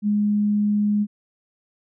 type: tone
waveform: sine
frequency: 207.7 Hz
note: G#3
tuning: in tune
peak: -17 dBFS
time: 0.02-1.07 s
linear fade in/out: 50 ms
effects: none